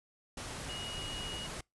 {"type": "tone in noise", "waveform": "sine", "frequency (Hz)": 2891, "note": "F#7", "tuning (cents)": -41, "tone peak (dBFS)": -41, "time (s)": [0.69, 1.47], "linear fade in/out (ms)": 5, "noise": "pink", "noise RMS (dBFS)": -42, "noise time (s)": [0.37, 1.61], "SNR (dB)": -2, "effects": ["noise-tail reverb RT60 0.2 s tail -26 dB re dry", "resampled to 24000 Hz"]}